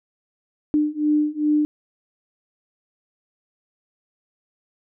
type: beating tone pair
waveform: sine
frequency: 298.8 / 301.3 Hz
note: D4 / D4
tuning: +30 / +44 cents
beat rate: 2.5 Hz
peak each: -21 / -20 dBFS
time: 0.74-1.65 s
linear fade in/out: 0 ms
effects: none